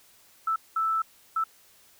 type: tone bursts at uneven times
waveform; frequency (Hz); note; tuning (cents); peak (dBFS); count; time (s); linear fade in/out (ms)
sine; 1318.5; E6; 0; -23; 3; 0.47-0.56 / 0.76-1.02 / 1.36-1.44; 5
effects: white hiss -58 dBFS RMS until 1.99 s